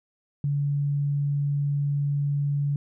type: tone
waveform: sine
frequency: 143.1 Hz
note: D3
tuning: 45 cents flat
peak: -22 dBFS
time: 0.44-2.76 s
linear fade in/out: 2 ms
effects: none